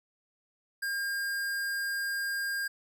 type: tone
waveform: square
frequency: 1610 Hz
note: G6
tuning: 46 cents sharp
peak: -31 dBFS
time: 0.82-2.68 s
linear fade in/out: 10 ms
effects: none